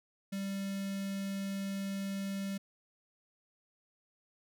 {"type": "tone with notch filter", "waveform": "square", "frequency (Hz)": 196, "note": "G3", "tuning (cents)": 0, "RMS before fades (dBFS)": -37, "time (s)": [0.32, 2.58], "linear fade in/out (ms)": 10, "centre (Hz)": 890, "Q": 0.85, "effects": []}